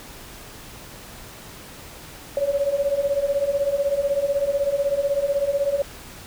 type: beating tone pair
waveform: sine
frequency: 552 / 568 Hz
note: C#5 / C#5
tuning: -7 / +42 cents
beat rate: 16 Hz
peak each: -24 / -21 dBFS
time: 2.37-5.82 s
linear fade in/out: 2 ms
effects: pink hiss -41 dBFS RMS until 6.26 s